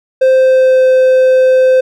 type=tone with pitch glide; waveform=triangle; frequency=522 to 516.9 Hz; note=C5 to C5; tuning=-4 to -21 cents; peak=-3 dBFS; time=0.21-1.81 s; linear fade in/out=10 ms; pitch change=-17 cents; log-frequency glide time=0.32-0.86 s; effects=none